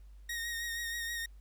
sawtooth tone with vibrato, 1864.7 Hz, A#6, in tune, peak -32 dBFS, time 0.29-1.26 s, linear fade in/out 5 ms, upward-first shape sine, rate 6.3 Hz, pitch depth 29 cents each way, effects added 50 Hz sine -50 dBFS peak until 1.4 s + pink hiss -73 dBFS RMS until 1.4 s

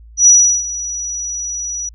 sine tone with ADSR envelope, 5860 Hz, F#8, 18 cents flat, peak -3 dBFS, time 0.17-1.89 s, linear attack 99 ms, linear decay 360 ms, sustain -17 dB, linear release 3 ms, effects added 56 Hz sine -37 dBFS peak until 1.94 s

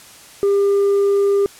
sine tone with tanh clipping, 400 Hz, G4, 35 cents sharp, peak -13 dBFS, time 0.43-1.46 s, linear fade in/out 0 ms, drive 2 dB, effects white hiss -42 dBFS RMS until 1.59 s + low-pass 11000 Hz 12 dB/octave

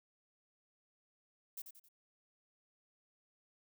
violet noise with echo, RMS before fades -45 dBFS, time 1.57-1.62 s, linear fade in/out 5 ms, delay 89 ms, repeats 3, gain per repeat -7 dB, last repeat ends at 1.887 s, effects none

